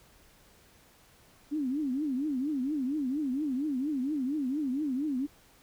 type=tone with vibrato; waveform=sine; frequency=278.4 Hz; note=C#4; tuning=8 cents sharp; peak=-28 dBFS; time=1.51-5.27 s; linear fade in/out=20 ms; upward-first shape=triangle; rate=4.3 Hz; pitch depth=230 cents each way; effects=pink hiss -60 dBFS RMS until 5.62 s